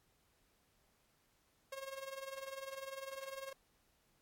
sawtooth tone with tremolo, 541 Hz, C#5, 42 cents flat, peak -37 dBFS, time 1.72-3.53 s, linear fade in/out 5 ms, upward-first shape triangle, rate 20 Hz, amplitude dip 80%, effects pink hiss -75 dBFS RMS until 4.21 s + AAC 64 kbps

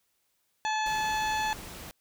harmonic tone, 864 Hz, A5, 32 cents flat, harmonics 1 / 2 / 3 / 4 / 5 / 7 / 8, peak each -28 / -34 / -38 / -40 / -42 / -45 / -46 dBFS, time 0.65-1.53 s, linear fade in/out 0 ms
pink noise, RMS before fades -43 dBFS, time 0.86-1.91 s, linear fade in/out 0 ms
effects white hiss -74 dBFS RMS until 2 s

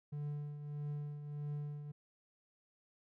triangle tone with tremolo, 146.83 Hz, D3, in tune, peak -35 dBFS, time 0.12-1.92 s, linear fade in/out 10 ms, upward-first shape triangle, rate 1.6 Hz, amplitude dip 60%, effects none

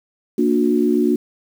sine chord, Bb augmented, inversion none, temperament equal with one note detuned, 233.1 / 293.7 / 361.5 Hz, Bb3 / D4 / F#4, 0 / 0 / -40 cents, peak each -18 dBFS, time 0.38-1.16 s, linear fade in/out 5 ms, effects 7-bit

